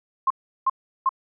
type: tone bursts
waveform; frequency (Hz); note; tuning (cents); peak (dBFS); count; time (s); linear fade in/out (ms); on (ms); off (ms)
sine; 1064; C6; +29; -16; 3; 0.27-1.092; 5; 34; 360
effects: none